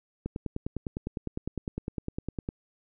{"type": "click train", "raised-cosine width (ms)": 3, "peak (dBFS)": -19, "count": 23, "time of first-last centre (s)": [0.26, 2.489], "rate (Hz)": 9.87, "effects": []}